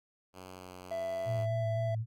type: tone with pitch glide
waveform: 5% pulse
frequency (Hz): 92.5 to 91.17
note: F#2 to F#2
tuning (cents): 0 to -25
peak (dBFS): -35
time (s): 0.33-1.47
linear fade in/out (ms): 50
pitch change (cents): -25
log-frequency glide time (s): 0.55-0.7
type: tone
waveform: triangle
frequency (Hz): 665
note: E5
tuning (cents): +15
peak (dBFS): -31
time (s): 0.91-1.95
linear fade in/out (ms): 5
type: tone with vibrato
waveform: sine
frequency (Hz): 113.2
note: A2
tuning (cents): +50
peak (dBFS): -31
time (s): 1.25-2.06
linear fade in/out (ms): 50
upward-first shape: square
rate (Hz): 3.9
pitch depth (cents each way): 37
effects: none